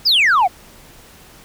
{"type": "exponential sweep", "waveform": "sine", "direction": "down", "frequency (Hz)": [5350, 677], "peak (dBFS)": -8, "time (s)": [0.05, 0.48], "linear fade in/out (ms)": 20, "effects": ["tanh soft clip ceiling -9 dBFS", "pink hiss -44 dBFS RMS until 1.44 s"]}